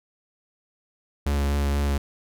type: tone with vibrato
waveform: 45% pulse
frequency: 71.1 Hz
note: C#2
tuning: 45 cents sharp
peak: -21 dBFS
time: 1.26-1.98 s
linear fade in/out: 5 ms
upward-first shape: sine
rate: 4.1 Hz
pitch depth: 14 cents each way
effects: none